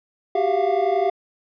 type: tone cluster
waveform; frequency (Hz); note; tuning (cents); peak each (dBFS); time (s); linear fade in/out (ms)
triangle; 377 / 397.7 / 680 / 711; F#4 / G4 / F5 / F5; +32 / +25 / -46 / +31; -24 / -20 / -21 / -21; 0.35-1.1; 5
effects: resampled to 11025 Hz